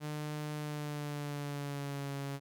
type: tone with pitch glide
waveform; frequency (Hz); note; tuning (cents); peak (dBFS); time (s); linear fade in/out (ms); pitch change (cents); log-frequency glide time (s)
sawtooth; 150.4 to 139.52; D3 to C#3; +42 to +12; -33; 0-2.4; 50; -130; 0.55-2.14
effects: none